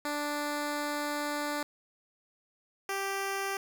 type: tone pair in turn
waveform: 10% pulse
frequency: 293.7 / 392 Hz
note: D4 / G4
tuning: 0 / 0 cents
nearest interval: perfect fourth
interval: 500 cents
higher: second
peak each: -23 dBFS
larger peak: neither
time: 0.05-1.63 / 2.89-3.57 s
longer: first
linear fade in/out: 2 ms
effects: 10-bit